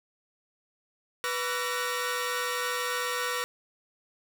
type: tone cluster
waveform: sawtooth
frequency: 492.5 / 1143 / 1350 / 1481 / 1862 Hz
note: B4 / D6 / E6 / F#6 / A#6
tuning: -5 / -47 / +41 / +1 / -2 cents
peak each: -30 / -31 / -33 / -35 / -31 dBFS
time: 1.24-3.44 s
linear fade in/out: 0 ms
effects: none